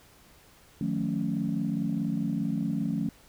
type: chord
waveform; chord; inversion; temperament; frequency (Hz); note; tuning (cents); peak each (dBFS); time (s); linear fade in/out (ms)
sine; D# half-diminished seventh; none; equal with one note detuned; 155.56 / 180.46 / 220 / 277.2; D#3 / F#3 / A3 / C#4; 0 / -43 / 0 / 0; -33 / -31 / -30 / -32; 0.81-3.09; 2
effects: tanh soft clip ceiling -18 dBFS + pink hiss -57 dBFS RMS until 3.28 s